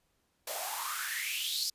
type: noise with high-pass filter sweep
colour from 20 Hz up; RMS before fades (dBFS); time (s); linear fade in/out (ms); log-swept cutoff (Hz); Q
white; -35; 0.47-1.7; 5; 540 to 5000; 7
effects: pink hiss -75 dBFS RMS until 1.74 s + resampled to 32000 Hz